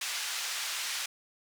white band-pass noise, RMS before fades -35 dBFS, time 0.01-1.06 s, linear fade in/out 5 ms, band 1200 to 6300 Hz, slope 12 dB/octave, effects none

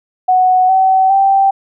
sine tone with pitch steps, 740 / 760.4 / 781.3 Hz, F#5 / F#5 / G5, 0 / +47 / -6 cents, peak -7 dBFS, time 0.28-1.51 s, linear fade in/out 10 ms, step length 410 ms, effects none

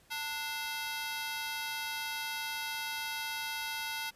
15% pulse ring-modulated tone, 1179 Hz, D6, 6 cents sharp, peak -26 dBFS, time 0.1-4.11 s, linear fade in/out 20 ms, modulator 287 Hz, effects pink hiss -64 dBFS RMS until 4.15 s + resampled to 32000 Hz

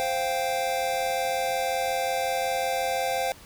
square chord, C suspended fourth, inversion none, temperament equal, 523.3 / 698.5 / 784 Hz, C5 / F5 / G5, 0 / 0 / 0 cents, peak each -30 dBFS, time 0-3.32 s, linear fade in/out 0 ms, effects pink hiss -49 dBFS RMS until 3.45 s

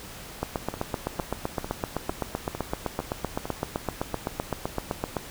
two click trains, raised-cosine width 1 ms, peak -12 / -18 dBFS, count 38 / 7, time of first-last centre 0.43-5.168 / 0.74-3.455 s, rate 7.81 / 2.21 Hz, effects pink hiss -42 dBFS RMS until 5.3 s

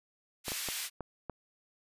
pink high-pass noise, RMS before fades -37 dBFS, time 0.44-0.9 s, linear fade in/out 50 ms, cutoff 2400 Hz, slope 12 dB/octave
clicks, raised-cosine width 1 ms, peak -24 dBFS, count 5, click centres 0.482 / 0.519 / 0.687 / 1.007 / 1.297 s
effects resampled to 32000 Hz

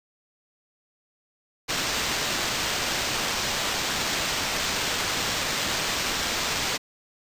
blue noise with sample-and-hold, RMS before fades -27 dBFS, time 1.68-6.78 s, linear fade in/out 20 ms, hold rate 11025 Hz, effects resampled to 32000 Hz

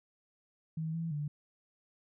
sine tone with pitch steps, 159.7 / 165.1 / 147.6 Hz, D#3 / E3 / D3, +45 / +3 / +9 cents, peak -33 dBFS, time 0.77-1.28 s, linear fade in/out 5 ms, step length 170 ms, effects none

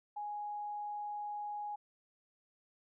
sine tone, 830.6 Hz, G#5, in tune, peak -38 dBFS, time 0.16-1.76 s, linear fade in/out 10 ms, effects none

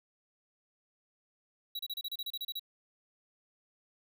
square tone bursts, 3890 Hz, B7, 27 cents flat, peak -36 dBFS, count 12, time 1.75-2.595 s, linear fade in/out 5 ms, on 42 ms, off 31 ms, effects none

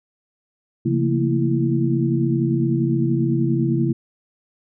sine tone cluster, 136.1 / 169.2 / 223.5 / 233.6 / 333 Hz, C#3 / E3 / A3 / A#3 / E4, -31 / +45 / +27 / +4 / +18 cents, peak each -20 / -26 / -26 / -25 / -22 dBFS, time 0.85-3.93 s, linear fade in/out 10 ms, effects none

